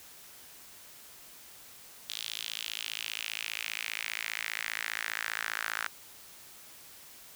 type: tone with high-pass filter sweep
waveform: sawtooth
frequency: 55 Hz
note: A1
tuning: in tune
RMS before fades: -37 dBFS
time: 2.09-5.87 s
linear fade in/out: 0 ms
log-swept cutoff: 3500 to 1500 Hz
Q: 3.1
effects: white hiss -52 dBFS RMS until 7.35 s